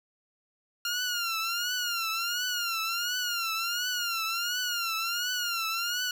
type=tone with vibrato; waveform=15% pulse; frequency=1400 Hz; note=F6; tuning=4 cents sharp; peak=-22 dBFS; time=0.85-6.11 s; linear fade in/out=2 ms; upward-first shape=triangle; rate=1.4 Hz; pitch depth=120 cents each way; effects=none